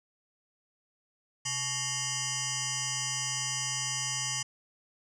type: tone with frequency modulation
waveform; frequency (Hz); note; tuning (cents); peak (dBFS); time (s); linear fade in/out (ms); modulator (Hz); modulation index
sine; 130.81; C3; 0; -29; 1.45-4.43; 10; 988; 7.6
effects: tanh soft clip ceiling -25 dBFS